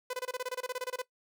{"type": "tone bursts", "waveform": "sawtooth", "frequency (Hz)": 503, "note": "B4", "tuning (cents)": 32, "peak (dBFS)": -29, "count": 16, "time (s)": [0.1, 1.019], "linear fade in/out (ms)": 5, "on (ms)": 34, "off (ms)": 25, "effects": ["noise-tail reverb RT60 0.1 s tail -18 dB re dry"]}